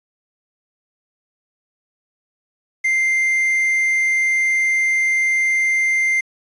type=tone with quantisation; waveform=triangle; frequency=2093 Hz; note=C7; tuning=in tune; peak=-13 dBFS; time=2.84-6.21 s; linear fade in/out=10 ms; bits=7; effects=resampled to 24000 Hz